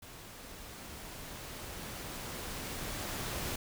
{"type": "noise with level ramp", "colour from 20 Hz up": "pink", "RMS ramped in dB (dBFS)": [-50, -37], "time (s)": [0.02, 3.56], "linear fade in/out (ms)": 5, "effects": []}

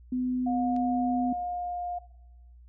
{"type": "tone", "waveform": "sine", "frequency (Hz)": 252.3, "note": "B3", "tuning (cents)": 37, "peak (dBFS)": -26, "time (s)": [0.12, 1.33], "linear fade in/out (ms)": 5}
{"type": "tone with pitch glide", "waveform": "sine", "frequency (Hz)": [716, 708.2], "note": ["F5", "F5"], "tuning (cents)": [43, 24], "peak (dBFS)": -30, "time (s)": [0.46, 1.99], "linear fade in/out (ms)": 10, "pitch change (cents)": -19, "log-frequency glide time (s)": [1.11, 1.82]}
{"type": "click", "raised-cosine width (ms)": 0.2, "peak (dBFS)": -34, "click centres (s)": 0.764}
{"effects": ["noise-tail reverb RT60 0.9 s tail -18 dB re dry", "added 60 Hz sine -49 dBFS peak until 2.68 s"]}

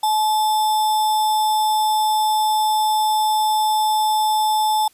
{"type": "tone with sample-and-hold", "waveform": "sine", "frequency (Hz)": 860, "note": "A5", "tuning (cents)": -40, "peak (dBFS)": -15, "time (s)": [0.03, 4.88], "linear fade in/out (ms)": 5, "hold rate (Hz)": 4410, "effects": ["white hiss -55 dBFS RMS until 4.93 s", "resampled to 32000 Hz"]}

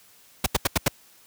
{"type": "noise bursts", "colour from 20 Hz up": "pink", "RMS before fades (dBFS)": -19, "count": 5, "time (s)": [0.44, 0.882], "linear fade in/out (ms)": 5, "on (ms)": 22, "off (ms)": 83, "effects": ["white hiss -55 dBFS RMS until 1.26 s", "high-pass 60 Hz 12 dB/octave"]}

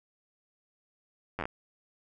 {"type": "slowing click train", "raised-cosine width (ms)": 0.5, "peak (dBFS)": -18, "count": 6, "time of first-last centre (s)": [1.39, 1.455], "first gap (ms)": 10, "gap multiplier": 1.13, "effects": []}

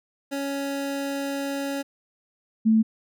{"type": "tone pair in turn", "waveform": ["25% pulse", "sine"], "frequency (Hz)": [278.3, 220.9], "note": ["C#4", "A3"], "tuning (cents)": [7, 7], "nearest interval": "major third", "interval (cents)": 400, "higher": "first", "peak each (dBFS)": [-23, -15], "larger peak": "second", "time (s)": [[0.31, 1.83], [2.65, 2.83]], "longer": "first", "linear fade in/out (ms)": 20, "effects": []}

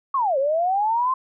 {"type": "linear two-way sweep", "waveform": "sine", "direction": "down then up", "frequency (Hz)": [1138, 523.3, 1058], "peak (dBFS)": -18, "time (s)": [0.14, 1.14], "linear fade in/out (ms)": 5, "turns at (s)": 0.38, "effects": []}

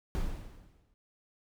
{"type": "noise with exponential decay", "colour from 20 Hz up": "brown", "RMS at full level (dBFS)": -30, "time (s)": [0.15, 0.94], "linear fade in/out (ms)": 0, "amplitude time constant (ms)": 170, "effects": []}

